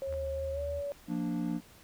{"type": "tone with pitch glide", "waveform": "sine", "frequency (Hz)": [543, 569.3], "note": ["C#5", "C#5"], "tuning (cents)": [-36, 46], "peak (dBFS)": -33, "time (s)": [0.02, 0.92], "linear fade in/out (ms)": 0, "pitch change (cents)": 82, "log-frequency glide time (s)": [0.52, 0.6]}
{"type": "tone with vibrato", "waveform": "sine", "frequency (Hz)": 76, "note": "D#2", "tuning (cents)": -40, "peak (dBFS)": -38, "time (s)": [0.06, 0.83], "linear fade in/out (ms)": 50, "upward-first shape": "sine", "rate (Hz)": 3.2, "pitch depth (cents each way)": 44}
{"type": "clicks", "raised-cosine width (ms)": 0.5, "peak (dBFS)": -36, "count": 2, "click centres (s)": [0.126, 0.139]}
{"type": "chord", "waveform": "triangle", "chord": "Bb major", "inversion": "second", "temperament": "equal", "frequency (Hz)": [174.61, 233.1, 293.7], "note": ["F3", "Bb3", "D4"], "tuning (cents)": [0, 0, 0], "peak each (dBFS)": -33, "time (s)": [1.07, 1.61], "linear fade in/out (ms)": 50}
{"effects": ["pink hiss -57 dBFS RMS until 1.83 s"]}